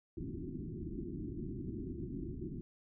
white low-pass noise, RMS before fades -42 dBFS, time 0.17-2.61 s, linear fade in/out 0 ms, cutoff 370 Hz, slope 96 dB/octave, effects none

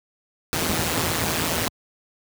pink noise with amplitude modulation, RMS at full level -20 dBFS, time 0.53-1.68 s, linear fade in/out 0 ms, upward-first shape sine, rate 164 Hz, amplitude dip 75%, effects high-pass 80 Hz 12 dB/octave

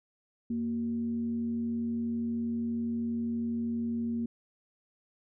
sine tone with frequency modulation, 233.1 Hz, A#3, in tune, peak -29 dBFS, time 0.5-4.26 s, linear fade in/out 5 ms, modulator 143 Hz, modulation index 0.26, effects none

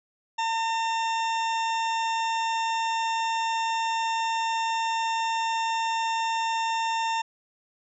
harmonic tone with a mistuned harmonic, 906 Hz, A#5, 50 cents flat, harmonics 1 / 2 / 3 / 4 / 6 / 7 / 8, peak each -25 / -36 / -35 / -37 / -41 / -48 / -44 dBFS, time 0.38-7.22 s, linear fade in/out 10 ms, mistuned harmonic 7, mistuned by +38 cents, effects none

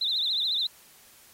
sine tone with vibrato, 3800 Hz, A#7, 33 cents sharp, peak -24 dBFS, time 0.01-0.67 s, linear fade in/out 5 ms, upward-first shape triangle, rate 14 Hz, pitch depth 170 cents each way, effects white hiss -55 dBFS RMS until 1.33 s + AAC 48 kbps

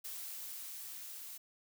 blue noise with level ramp, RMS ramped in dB -44 to -48 dBFS, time 0.04-1.38 s, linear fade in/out 10 ms, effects none

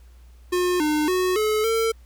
square tone with pitch steps, 359 / 302.9 / 367.5 / 429.4 / 449.9 Hz, F4 / D#4 / F#4 / A4 / A4, +48 / -46 / -12 / -42 / +39 cents, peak -20 dBFS, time 0.52-1.92 s, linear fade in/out 10 ms, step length 280 ms, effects added 60 Hz sine -45 dBFS peak until 2.05 s + pink hiss -61 dBFS RMS until 2.05 s

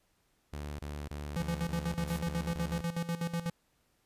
sawtooth tone bursts, 73.42 Hz, D2, in tune, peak -34 dBFS, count 8, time 0.53-2.813 s, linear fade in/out 0 ms, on 260 ms, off 29 ms
square tone with tremolo, 169.4 Hz, E3, 48 cents sharp, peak -31 dBFS, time 1.36-3.5 s, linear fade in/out 5 ms, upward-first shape square, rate 8.1 Hz, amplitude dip 75%
white noise, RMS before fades -48 dBFS, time 2.07-2.19 s, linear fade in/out 10 ms
effects pink hiss -73 dBFS RMS until 4.05 s + resampled to 32000 Hz

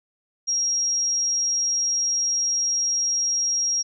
sine tone, 5620 Hz, F8, 10 cents sharp, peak -20 dBFS, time 0.47-3.83 s, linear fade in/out 20 ms, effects none

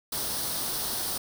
white noise with comb filter, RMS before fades -31 dBFS, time 0.12-1.18 s, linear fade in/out 5 ms, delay 0.21 ms, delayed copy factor +0.6, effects none

